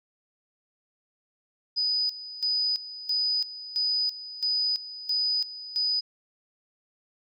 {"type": "tone with tremolo", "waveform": "sine", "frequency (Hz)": 4978, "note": "D#8", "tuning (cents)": 0, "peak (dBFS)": -23, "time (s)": [1.76, 6.01], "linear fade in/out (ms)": 20, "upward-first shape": "square", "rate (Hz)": 1.5, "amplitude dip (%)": 80, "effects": []}